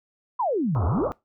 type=exponential two-way sweep; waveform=sine; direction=down then up; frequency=1079 to 73.42 to 674 Hz; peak=-21 dBFS; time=0.39-1.08 s; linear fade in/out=10 ms; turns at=0.86 s
type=low-pass noise; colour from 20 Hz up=white; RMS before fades=-31 dBFS; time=0.75-1.12 s; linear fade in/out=0 ms; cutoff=1300 Hz; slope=96 dB/octave
effects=noise-tail reverb RT60 0.2 s tail -20 dB re dry

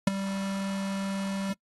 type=tone with ADSR envelope; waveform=square; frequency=195.3 Hz; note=G3; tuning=6 cents flat; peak=-16 dBFS; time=0.07-1.53 s; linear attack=5 ms; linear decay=14 ms; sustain=-14 dB; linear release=4 ms; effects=noise-tail reverb RT60 0.1 s tail -26 dB re dry + AAC 32 kbps

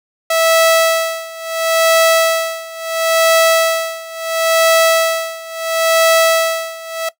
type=tone with tremolo; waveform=sawtooth; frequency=654 Hz; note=E5; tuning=14 cents flat; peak=-4 dBFS; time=0.3-7.09 s; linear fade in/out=5 ms; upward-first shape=sine; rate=0.73 Hz; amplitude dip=90%; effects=noise-tail reverb RT60 0.1 s tail -17 dB re dry

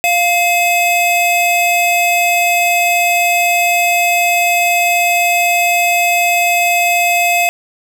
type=tone pair together; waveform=square; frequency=698.5 / 2568 Hz; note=F5 / E7; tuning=0 / -46 cents; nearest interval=octave + major seventh; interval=2254 cents; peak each=-14 dBFS; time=0.04-7.49 s; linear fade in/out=0 ms; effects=none

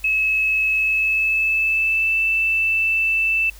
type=tone with pitch glide; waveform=sine; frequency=2584 to 2649 Hz; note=E7 to E7; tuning=-35 to +8 cents; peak=-16 dBFS; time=0.04-3.5 s; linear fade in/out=5 ms; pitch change=+43 cents; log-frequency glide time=0.76-2.18 s; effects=added 50 Hz sine -40 dBFS peak until 3.59 s + white hiss -47 dBFS RMS until 3.59 s

